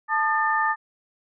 sine tone cluster, 880 / 1218 / 1787 Hz, A5 / D#6 / A6, 0 / -37 / +26 cents, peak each -24 dBFS, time 0.08-0.76 s, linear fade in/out 50 ms, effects none

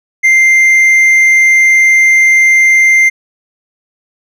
sine tone with hard clipping, 2093 Hz, C7, in tune, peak -5 dBFS, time 0.23-3.1 s, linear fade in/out 20 ms, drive 3 dB, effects none

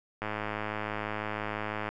click train, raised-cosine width 0.5 ms, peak -18 dBFS, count 178, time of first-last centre 0.22-1.89 s, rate 106 Hz, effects none

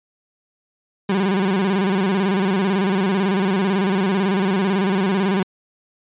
30% pulse tone with vibrato, 192.4 Hz, G3, 32 cents flat, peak -14 dBFS, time 1.09-5.43 s, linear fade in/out 5 ms, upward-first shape square, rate 18 Hz, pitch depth 77 cents each way, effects resampled to 8000 Hz

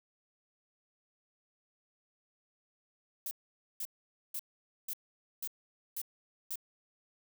violet noise bursts, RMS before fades -38 dBFS, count 7, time 3.26-6.557 s, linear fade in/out 2 ms, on 51 ms, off 490 ms, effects none

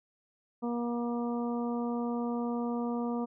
harmonic tone, 238.1 Hz, A#3, 37 cents sharp, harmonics 1 / 2 / 3 / 4 / 5, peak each -31 / -37 / -41 / -43 / -45 dBFS, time 0.62-3.26 s, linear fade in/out 20 ms, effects none

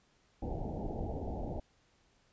pink low-pass noise, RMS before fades -38 dBFS, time 0.42-1.6 s, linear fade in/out 5 ms, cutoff 850 Hz, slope 96 dB/octave, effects pink hiss -70 dBFS RMS until 2.32 s + resampled to 16000 Hz

